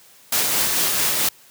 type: noise with tremolo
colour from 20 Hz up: white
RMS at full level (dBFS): -19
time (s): 0.32-1.29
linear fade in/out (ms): 5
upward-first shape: sine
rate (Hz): 4.5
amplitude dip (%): 25
effects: white hiss -50 dBFS RMS until 1.5 s + high-pass 100 Hz 12 dB/octave